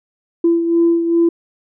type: beating tone pair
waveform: sine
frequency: 336.7 / 339.2 Hz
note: E4 / E4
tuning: +37 / +50 cents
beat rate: 2.5 Hz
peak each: -11 / -19 dBFS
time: 0.44-1.29 s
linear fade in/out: 5 ms
effects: tanh soft clip ceiling -5 dBFS